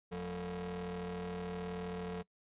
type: ring-modulated tone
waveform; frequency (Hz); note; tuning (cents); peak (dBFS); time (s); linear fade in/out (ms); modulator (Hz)
45% pulse; 132.2; C3; +18; -35; 0.11-2.23; 20; 311
effects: noise-tail reverb RT60 0.1 s tail -23 dB re dry + resampled to 8000 Hz